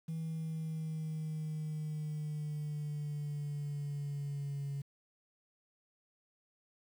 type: exponential sweep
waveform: sine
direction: down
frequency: 162.1 to 140 Hz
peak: -34 dBFS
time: 0.08-4.82 s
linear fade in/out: 10 ms
effects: tanh soft clip ceiling -34 dBFS + 10-bit